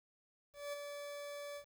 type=tone with ADSR envelope; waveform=40% pulse; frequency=577 Hz; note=D5; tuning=31 cents flat; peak=-38 dBFS; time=0.53-1.65 s; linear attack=200 ms; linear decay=15 ms; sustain=-5 dB; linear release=88 ms; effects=11-bit